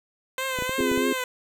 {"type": "tone with vibrato", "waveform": "10% pulse", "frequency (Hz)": 516, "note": "C5", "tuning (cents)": -24, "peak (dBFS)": -18, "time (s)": [0.38, 1.24], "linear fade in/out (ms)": 2, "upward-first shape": "triangle", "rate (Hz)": 3.2, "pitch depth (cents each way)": 61}
{"type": "clicks", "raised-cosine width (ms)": 2, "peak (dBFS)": -19, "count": 6, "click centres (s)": [0.588, 0.623, 0.694, 0.806, 0.916, 0.977]}
{"type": "chord", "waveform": "sine", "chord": "F minor", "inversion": "second", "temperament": "equal", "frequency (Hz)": [261.6, 349.2, 415.3], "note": ["C4", "F4", "Ab4"], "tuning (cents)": [0, 0, 0], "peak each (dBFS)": [-25, -28, -26], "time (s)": [0.78, 1.13], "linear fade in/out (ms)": 5}
{"effects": []}